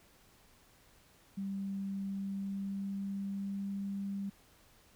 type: tone with pitch glide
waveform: sine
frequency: 196 to 198.05 Hz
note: G3 to G3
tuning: 0 to +18 cents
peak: -35 dBFS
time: 1.37-4.3 s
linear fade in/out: 10 ms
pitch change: +18 cents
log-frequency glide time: 2.05-3.74 s
effects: pink hiss -64 dBFS RMS until 4.95 s